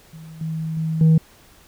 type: tone with level steps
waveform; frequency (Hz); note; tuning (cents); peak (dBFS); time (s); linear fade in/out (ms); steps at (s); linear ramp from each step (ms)
sine; 159.9; D#3; +48; -36 / -23 / -20 / -8; 0.13-1.18; 5; 0.41 / 0.77 / 1.01; 2
effects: tanh soft clip ceiling -9 dBFS + pink hiss -51 dBFS RMS until 1.67 s